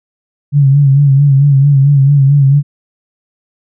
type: tone with vibrato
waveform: sine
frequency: 139.8 Hz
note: C#3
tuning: 15 cents sharp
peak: -4 dBFS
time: 0.52-2.63 s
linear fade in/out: 50 ms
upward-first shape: sine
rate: 4.5 Hz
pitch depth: 62 cents each way
effects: none